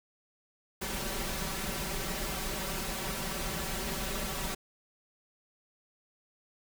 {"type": "noise with comb filter", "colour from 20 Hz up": "pink", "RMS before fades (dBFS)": -35, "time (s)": [0.81, 4.55], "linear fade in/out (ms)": 10, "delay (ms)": 5.2, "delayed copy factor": 0.9, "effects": []}